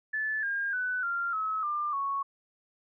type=tone with pitch steps; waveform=sine; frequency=1739 / 1613.2 / 1496.5 / 1388.2 / 1287.8 / 1194.7 / 1108.2 Hz; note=A6 / G6 / F#6 / F6 / E6 / D6 / C#6; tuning=-21 / +49 / +19 / -11 / -41 / +29 / -1 cents; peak=-28 dBFS; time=0.13-2.23 s; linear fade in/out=10 ms; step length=300 ms; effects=none